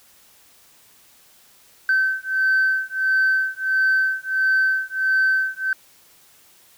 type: beating tone pair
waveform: sine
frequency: 1540 / 1541.5 Hz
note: G6 / G6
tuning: -31 / -29 cents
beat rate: 1.5 Hz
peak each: -19 / -19 dBFS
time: 1.89-5.73 s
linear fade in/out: 2 ms
effects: tanh soft clip ceiling -12 dBFS + white hiss -53 dBFS RMS until 6.77 s